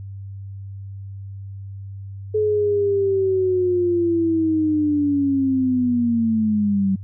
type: linear sweep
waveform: sine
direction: down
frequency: 430 to 190 Hz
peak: -16 dBFS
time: 2.34-6.96 s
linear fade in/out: 10 ms
effects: added 98 Hz sine -31 dBFS peak until 7.03 s